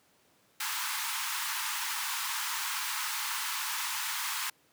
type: high-pass noise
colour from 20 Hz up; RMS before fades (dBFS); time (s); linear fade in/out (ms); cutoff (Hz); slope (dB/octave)
pink; -34; 0.6-4.5; 5; 860; 96
effects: pink hiss -66 dBFS RMS until 4.72 s + high-pass 150 Hz 12 dB/octave